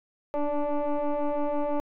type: tone with frequency modulation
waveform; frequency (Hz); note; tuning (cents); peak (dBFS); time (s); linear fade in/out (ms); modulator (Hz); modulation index
sine; 290; D4; -22; -22; 0.34-1.8; 0; 293; 1.9
effects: tanh soft clip ceiling -22 dBFS